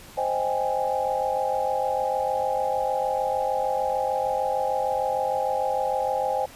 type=chord; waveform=sine; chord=Ab major seventh; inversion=first; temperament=equal; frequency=523.3 / 622.3 / 784 / 830.6 Hz; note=C5 / Eb5 / G5 / Ab5; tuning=0 / 0 / 0 / 0 cents; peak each=-27 / -31 / -28 / -27 dBFS; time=0.17-6.46 s; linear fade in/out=10 ms; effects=pink hiss -46 dBFS RMS until 6.55 s + resampled to 32000 Hz